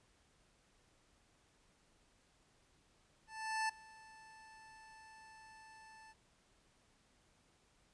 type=tone with ADSR envelope; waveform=25% pulse; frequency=880 Hz; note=A5; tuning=in tune; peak=-30 dBFS; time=3.27-6.14 s; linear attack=420 ms; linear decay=7 ms; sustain=-23 dB; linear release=34 ms; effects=pink hiss -72 dBFS RMS until 7.93 s + resampled to 22050 Hz